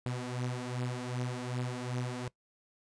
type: beating tone pair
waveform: sawtooth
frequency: 123.47 / 126.07 Hz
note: B2 / B2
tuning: 0 / +36 cents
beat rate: 2.6 Hz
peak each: -32 / -35 dBFS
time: 0.06-2.28 s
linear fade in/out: 0 ms
effects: noise-tail reverb RT60 0.1 s tail -20 dB re dry + resampled to 22050 Hz